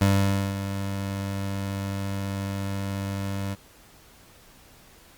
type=tone with ADSR envelope; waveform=25% pulse; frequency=98.4 Hz; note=G2; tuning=7 cents sharp; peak=-13 dBFS; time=0.01-3.56 s; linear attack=5 ms; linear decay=520 ms; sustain=-11 dB; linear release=33 ms; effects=pink hiss -53 dBFS RMS until 5.17 s + Opus 48 kbps